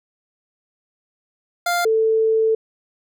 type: tone pair in turn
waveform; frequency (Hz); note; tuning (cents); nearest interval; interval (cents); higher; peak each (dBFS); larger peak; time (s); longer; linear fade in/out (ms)
25% pulse / sine; 698.5 / 443.3; F5 / A4; 0 / +13; minor sixth; 787; first; -14; neither; 1.66-1.85 / 1.85-2.55; second; 5
effects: none